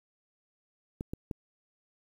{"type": "clicks", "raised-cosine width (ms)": 3, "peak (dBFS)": -22, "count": 3, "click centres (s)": [1.009, 1.135, 1.312], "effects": ["9-bit"]}